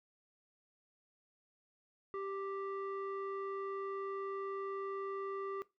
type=tone with low-pass filter; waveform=square; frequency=392 Hz; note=G4; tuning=in tune; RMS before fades=-41 dBFS; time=2.14-5.62 s; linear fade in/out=0 ms; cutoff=1400 Hz; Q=2.3; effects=noise-tail reverb RT60 0.2 s tail -18 dB re dry